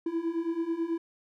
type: beating tone pair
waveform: triangle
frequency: 326.5 / 335.7 Hz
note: E4 / E4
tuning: -17 / +32 cents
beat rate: 9.2 Hz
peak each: -31 / -28 dBFS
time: 0.06-0.98 s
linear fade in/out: 5 ms
effects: none